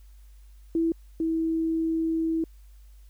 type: tone pair in turn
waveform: sine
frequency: 329.6 / 324.9 Hz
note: E4 / E4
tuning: 0 / -25 cents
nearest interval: unison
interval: 25 cents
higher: first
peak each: -21 / -23 dBFS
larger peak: first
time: 0.75-0.92 / 1.2-2.44 s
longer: second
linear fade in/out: 2 ms
effects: added 50 Hz sine -47 dBFS peak until 3.09 s + white hiss -66 dBFS RMS until 3.09 s